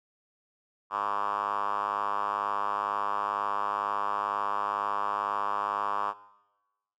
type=tone with band-pass filter; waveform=5% pulse; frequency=102.1 Hz; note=G#2; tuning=29 cents flat; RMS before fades=-30 dBFS; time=0.9-6.14 s; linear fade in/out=50 ms; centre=1100 Hz; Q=5.2; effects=noise-tail reverb RT60 1.0 s tail -19 dB re dry